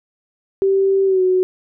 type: tone with pitch glide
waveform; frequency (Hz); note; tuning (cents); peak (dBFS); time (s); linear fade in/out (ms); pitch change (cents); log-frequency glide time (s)
sine; 388.6 to 369.8; G4 to F#4; -15 to -1; -12; 0.62-1.43; 0; -86; 1.05-1.22
effects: none